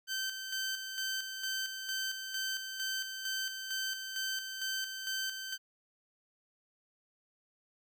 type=tone with tremolo; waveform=15% pulse; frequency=1546 Hz; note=G6; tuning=24 cents flat; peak=-27 dBFS; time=0.07-5.58 s; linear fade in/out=50 ms; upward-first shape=square; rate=2.2 Hz; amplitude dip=50%; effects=none